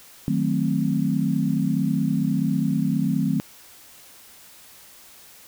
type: chord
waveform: sine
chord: D# diminished seventh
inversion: none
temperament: equal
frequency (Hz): 155.56 / 185 / 220 / 261.6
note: D#3 / F#3 / A3 / C4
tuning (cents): 0 / 0 / 0 / 0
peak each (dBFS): -25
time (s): 0.28-3.4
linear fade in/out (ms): 0
effects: white hiss -48 dBFS RMS until 5.47 s